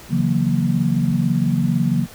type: chord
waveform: sine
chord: F# dominant seventh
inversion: second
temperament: equal with one note detuned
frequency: 138.59 / 164.81 / 182.77 / 233.1 Hz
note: C#3 / E3 / F#3 / A#3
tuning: 0 / 0 / -21 / 0 cents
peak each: -21 dBFS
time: 0.09-2.07 s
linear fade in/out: 50 ms
effects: pink hiss -41 dBFS RMS until 2.14 s